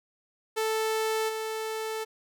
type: tone with level steps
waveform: sawtooth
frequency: 440 Hz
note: A4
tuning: in tune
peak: -22 / -27 dBFS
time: 0.56-2.05 s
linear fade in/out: 20 ms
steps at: 1.28 s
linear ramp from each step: 20 ms
effects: none